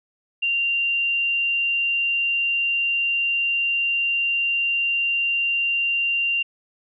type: tone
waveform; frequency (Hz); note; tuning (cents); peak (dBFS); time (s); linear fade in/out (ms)
sine; 2775; F7; -12; -19; 0.42-6.43; 10
effects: none